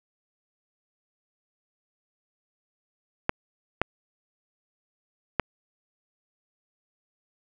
clicks, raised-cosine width 0.5 ms, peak -6 dBFS, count 3, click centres 3.294 / 3.816 / 5.397 s, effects none

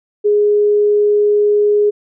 sine tone, 415.3 Hz, G#4, in tune, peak -9 dBFS, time 0.24-1.91 s, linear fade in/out 20 ms, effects none

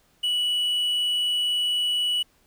triangle tone with quantisation, 2946 Hz, F#7, 8 cents flat, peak -20 dBFS, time 0.23-2.23 s, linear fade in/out 10 ms, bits 8, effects pink hiss -63 dBFS RMS until 2.46 s

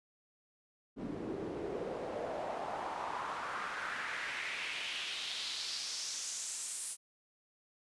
pink noise with band-pass filter sweep, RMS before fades -40 dBFS, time 0.96-6.97 s, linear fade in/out 50 ms, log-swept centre 270 to 9600 Hz, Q 2.6, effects resampled to 24000 Hz

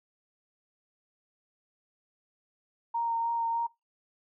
sine tone with vibrato, 926 Hz, A#5, 12 cents flat, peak -27 dBFS, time 2.94-3.67 s, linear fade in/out 10 ms, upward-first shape sine, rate 3.3 Hz, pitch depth 14 cents each way, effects noise-tail reverb RT60 0.2 s tail -22 dB re dry

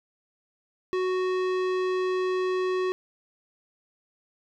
sine tone with tanh clipping, 370 Hz, F#4, in tune, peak -26 dBFS, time 0.93-2.92 s, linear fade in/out 0 ms, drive 18 dB, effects none

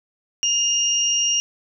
sine tone pair together, 2826 / 5685 Hz, F7 / F8, +20 / +30 cents, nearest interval octave, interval 1210 cents, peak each -20 dBFS, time 0.43-1.4 s, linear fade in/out 0 ms, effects none

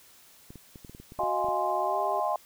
clicks, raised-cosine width 3 ms, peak -32 dBFS, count 12, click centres 0.505 / 0.557 / 0.758 / 0.848 / 0.896 / 0.949 / 1 / 1.121 / 1.189 / 1.235 / 1.445 / 1.486 s
sine chord, F minor seventh, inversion third, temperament equal, 622.3 / 698.5 / 830.6 / 1046.5 Hz, Eb5 / F5 / Ab5 / C6, 0 / 0 / 0 / 0 cents, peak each -31 dBFS, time 1.19-2.36 s, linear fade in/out 2 ms
sine tone with pitch glide, 370 to 396.6 Hz, F#4 to G4, 0 to +20 cents, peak -35 dBFS, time 1.2-2.2 s, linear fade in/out 5 ms, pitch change +120 cents, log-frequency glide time 1.81-2 s
effects white hiss -56 dBFS RMS until 2.45 s

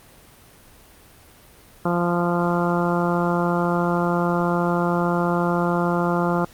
harmonic tone, 173.7 Hz, F3, 9 cents flat, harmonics 1 / 2 / 3 / 4 / 5 / 6 / 7 / 8, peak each -22 / -25 / -27 / -28 / -29 / -30 / -30 / -31 dBFS, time 1.85-6.45 s, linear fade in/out 5 ms, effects pink hiss -49 dBFS RMS until 6.53 s + Opus 32 kbps

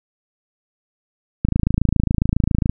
click train, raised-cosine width 5 ms, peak -4 dBFS, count 35, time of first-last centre 1.45-2.695 s, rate 27.3 Hz, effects none

